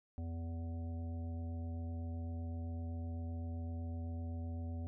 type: harmonic tone with a mistuned harmonic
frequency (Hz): 82.41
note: E2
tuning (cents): 0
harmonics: 1 / 3 / 5 / 7 / 9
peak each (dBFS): -39 / -47 / -61 / -57 / -59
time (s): 0.18-4.87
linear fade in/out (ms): 0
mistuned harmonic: 1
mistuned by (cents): +54
effects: none